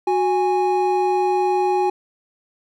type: tone pair together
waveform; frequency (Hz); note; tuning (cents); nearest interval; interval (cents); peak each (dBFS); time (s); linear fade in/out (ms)
triangle; 367.9 / 825.9; F#4 / G#5; -10 / -10; octave + major second; 1400; -17; 0.07-1.9; 5
effects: none